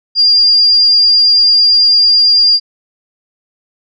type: tone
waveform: sine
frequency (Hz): 4803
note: D8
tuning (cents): +38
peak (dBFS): -5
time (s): 0.15-2.6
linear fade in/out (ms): 50
effects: none